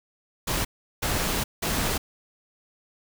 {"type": "noise bursts at uneven times", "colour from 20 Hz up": "pink", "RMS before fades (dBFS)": -26, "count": 3, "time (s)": [[0.47, 0.65], [1.02, 1.44], [1.62, 1.98]], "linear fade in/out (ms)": 10, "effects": []}